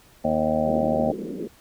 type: harmonic tone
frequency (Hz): 77.78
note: D#2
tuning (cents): 0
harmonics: 1 / 2 / 3 / 4 / 6 / 7 / 8 / 9 / 10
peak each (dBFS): -37 / -33 / -25 / -35 / -36 / -25 / -25 / -35 / -29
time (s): 0.24-1.12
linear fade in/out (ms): 10
type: band-pass noise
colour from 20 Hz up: pink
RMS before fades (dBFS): -32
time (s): 0.66-1.48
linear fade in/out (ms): 5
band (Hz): 180 to 480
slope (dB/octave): 48
effects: pink hiss -54 dBFS RMS until 1.6 s